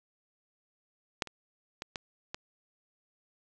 clicks, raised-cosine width 0.2 ms, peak -11 / -27 / -20 / -18 / -19 dBFS, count 5, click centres 1.222 / 1.273 / 1.821 / 1.958 / 2.345 s, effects resampled to 22050 Hz + 8-bit

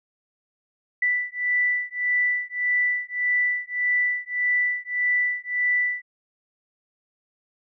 sine beating tone pair, 1975.5 / 1977.2 Hz, B6 / B6, 0 / +1 cents, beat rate 1.7 Hz, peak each -24 dBFS, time 1.02-6.02 s, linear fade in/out 5 ms, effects none

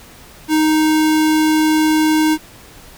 square tone, 311.1 Hz, D#4, in tune, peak -12 dBFS, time 0.48-2.38 s, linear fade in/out 50 ms, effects pink hiss -41 dBFS RMS until 2.97 s

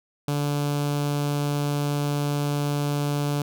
sawtooth tone with notch filter, 144.9 Hz, D3, 23 cents flat, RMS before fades -25 dBFS, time 0.28-3.42 s, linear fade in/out 2 ms, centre 1900 Hz, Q 1.9, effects none

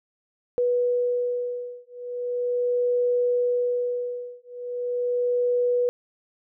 sine beating tone pair, 489.2 / 489.59 Hz, B4 / B4, -16 / -15 cents, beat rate 0.39 Hz, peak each -25 dBFS, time 0.58-5.89 s, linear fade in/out 0 ms, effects none

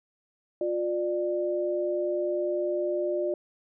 sine tone pair together, 354.8 / 595 Hz, F4 / D5, +27 / +22 cents, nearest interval major sixth, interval 895 cents, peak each -28 dBFS, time 0.61-3.34 s, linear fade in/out 2 ms, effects none

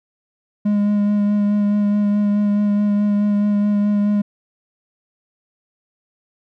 triangle tone with vibrato, 205.9 Hz, G#3, 15 cents flat, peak -12 dBFS, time 0.65-4.22 s, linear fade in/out 10 ms, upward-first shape sine, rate 4.7 Hz, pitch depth 15 cents each way, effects none

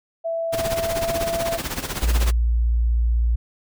sine tone with pitch glide, 662 to 669.7 Hz, E5 to E5, +7 to +27 cents, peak -22 dBFS, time 0.24-1.58 s, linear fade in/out 20 ms, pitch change +20 cents, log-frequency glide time 0.61-1.13 s
pink noise with tremolo, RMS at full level -25 dBFS, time 0.52-2.32 s, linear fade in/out 20 ms, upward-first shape sine, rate 16 Hz, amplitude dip 75%
sine tone, 58 Hz, A#1, 8 cents flat, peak -16 dBFS, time 2.02-3.36 s, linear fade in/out 10 ms
effects none

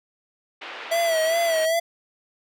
white band-pass noise, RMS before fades -37 dBFS, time 0.61-1.66 s, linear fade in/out 10 ms, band 360 to 3100 Hz, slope 24 dB/octave
square tone with vibrato, 657 Hz, E5, 6 cents flat, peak -20 dBFS, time 0.91-1.8 s, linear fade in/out 10 ms, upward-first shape sine, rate 2.5 Hz, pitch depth 62 cents each way
effects none

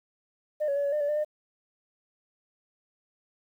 sine tone with pitch steps, 605 / 561 / 570 / 565 / 601 / 577 / 598 / 605 Hz, D#5 / C#5 / C#5 / C#5 / D5 / D5 / D5 / D#5, -49 / +21 / +48 / +33 / +40 / -31 / +31 / -49 cents, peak -23 dBFS, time 0.6-1.248 s, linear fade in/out 20 ms, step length 81 ms, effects tanh soft clip ceiling -22 dBFS + 10-bit

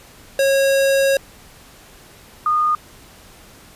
square / sine tone pair in turn, 546 / 1225.7 Hz, C#5 / D#6, -26 / -26 cents, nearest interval octave + major second, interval 1400 cents, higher second, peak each -14 dBFS, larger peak neither, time 0.39-1.17 / 2.46-2.75 s, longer first, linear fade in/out 2 ms, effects pink hiss -45 dBFS RMS until 3.75 s + resampled to 32000 Hz

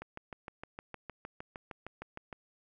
click train, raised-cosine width 0.5 ms, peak -27 dBFS, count 16, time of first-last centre 0.02-2.328 s, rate 6.5 Hz, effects none

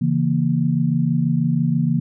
sine chord, A# diminished, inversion first, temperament equal, 138.59 / 164.81 / 233.1 Hz, C#3 / E3 / A#3, 0 / 0 / 0 cents, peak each -21 / -19 / -21 dBFS, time 0.01-2 s, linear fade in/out 10 ms, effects none

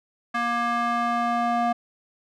square tone with band-pass filter sweep, 236.6 Hz, A#3, 26 cents sharp, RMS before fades -24 dBFS, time 0.34-1.73 s, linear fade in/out 10 ms, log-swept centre 1400 to 820 Hz, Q 2, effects none

